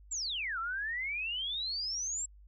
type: exponential two-way sweep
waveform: sine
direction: down then up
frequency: 7720 to 1309 to 7720 Hz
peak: -33 dBFS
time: 0.11-2.26 s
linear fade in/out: 10 ms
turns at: 0.59 s
effects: added 50 Hz sine -53 dBFS peak until 2.47 s